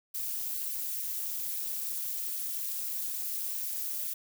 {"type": "noise with amplitude modulation", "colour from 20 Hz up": "violet", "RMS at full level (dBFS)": -31, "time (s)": [0.14, 4.14], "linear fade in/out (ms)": 10, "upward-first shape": "sine", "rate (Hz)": 266, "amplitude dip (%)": 85, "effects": []}